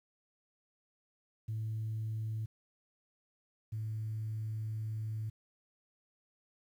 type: tone pair in turn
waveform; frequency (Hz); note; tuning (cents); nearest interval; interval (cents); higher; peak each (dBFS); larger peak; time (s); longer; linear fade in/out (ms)
sine; 110 / 109.3; A2 / A2; 0 / -11; unison; 11; first; -33 / -34; first; 1.48-2.46 / 3.72-5.3; second; 10
effects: tanh soft clip ceiling -31 dBFS + 11-bit